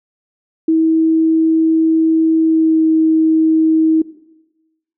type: tone with pitch glide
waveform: sine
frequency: 322 to 318.7 Hz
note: E4 to D#4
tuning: -41 to +42 cents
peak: -9 dBFS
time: 0.68-4.02 s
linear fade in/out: 5 ms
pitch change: -17 cents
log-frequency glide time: 2.41-2.84 s
effects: noise-tail reverb RT60 1.0 s tail -17 dB re dry

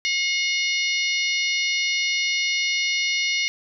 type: harmonic tone with a mistuned harmonic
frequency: 720 Hz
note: F#5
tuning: 47 cents flat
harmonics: 3 / 4 / 5 / 6 / 7 / 8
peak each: -23 / -28 / -31 / -30 / -32 / -31 dBFS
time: 0.05-3.48 s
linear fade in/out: 0 ms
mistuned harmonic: 7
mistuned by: +16 cents
effects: none

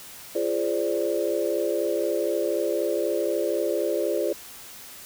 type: chord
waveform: sine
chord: D half-diminished seventh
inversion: first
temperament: equal with one note detuned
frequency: 342.4 / 415.3 / 523.3 / 587.3 Hz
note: F4 / Ab4 / C5 / D5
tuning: -34 / 0 / 0 / 0 cents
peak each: -28 dBFS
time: 0.35-4.33 s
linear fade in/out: 5 ms
effects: white hiss -43 dBFS RMS until 5.05 s

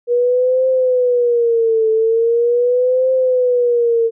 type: tone with vibrato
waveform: sine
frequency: 478.8 Hz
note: A#4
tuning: 46 cents sharp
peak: -11 dBFS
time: 0.07-4.11 s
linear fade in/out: 50 ms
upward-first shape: triangle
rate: 0.41 Hz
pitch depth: 150 cents each way
effects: none

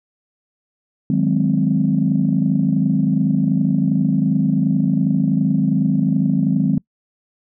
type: chord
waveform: sine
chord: Ab dominant seventh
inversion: second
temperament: equal with one note detuned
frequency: 155.56 / 185 / 207.7 / 260.6 Hz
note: Eb3 / Gb3 / Ab3 / C4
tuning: 0 / 0 / 0 / -7 cents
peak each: -19 dBFS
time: 1.1-6.78 s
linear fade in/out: 2 ms
effects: noise-tail reverb RT60 0.1 s tail -25 dB re dry + tanh soft clip ceiling -5 dBFS

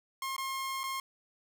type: tone with dropouts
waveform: sawtooth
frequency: 1070 Hz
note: C6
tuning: 38 cents sharp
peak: -30 dBFS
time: 0.22-1 s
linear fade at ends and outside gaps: 2 ms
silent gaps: 0.365-0.38 / 0.834-0.838 s
effects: none

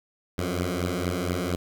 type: beating tone pair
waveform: 10% pulse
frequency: 87.31 / 91.61 Hz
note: F2 / F#2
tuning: 0 / -17 cents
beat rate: 4.3 Hz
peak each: -20 / -21 dBFS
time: 0.38-1.56 s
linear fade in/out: 5 ms
effects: none

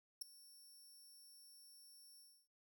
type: tone with ADSR envelope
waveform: 15% pulse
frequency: 5450 Hz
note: F8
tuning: 43 cents flat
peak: -33 dBFS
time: 0.21-2.48 s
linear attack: 9 ms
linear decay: 7 ms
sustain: -22 dB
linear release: 290 ms
effects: none

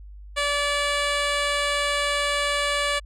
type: tone with low-pass filter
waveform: 10% pulse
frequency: 577 Hz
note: D5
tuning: 31 cents flat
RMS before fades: -24 dBFS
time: 0.36-3 s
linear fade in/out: 20 ms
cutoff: 7600 Hz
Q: 1
effects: added 50 Hz sine -39 dBFS peak until 3.05 s

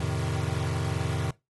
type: chord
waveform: square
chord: F dominant seventh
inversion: none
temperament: equal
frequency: 87.31 / 110 / 130.81 / 155.56 Hz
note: F2 / A2 / C3 / Eb3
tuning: 0 / 0 / 0 / 0 cents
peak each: -33 dBFS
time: 0-1.31 s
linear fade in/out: 5 ms
effects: noise-tail reverb RT60 0.2 s tail -20 dB re dry + AAC 32 kbps

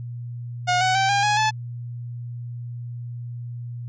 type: tone with pitch steps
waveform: sawtooth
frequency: 720 / 747.1 / 775.3 / 804.4 / 834.7 / 866.2 Hz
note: F#5 / F#5 / G5 / G5 / G#5 / A5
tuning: -47 / +17 / -19 / +44 / +9 / -27 cents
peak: -14 dBFS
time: 0.67-1.51 s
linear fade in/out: 20 ms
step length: 140 ms
effects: added 120 Hz sine -30 dBFS peak until 3.88 s + resampled to 16000 Hz

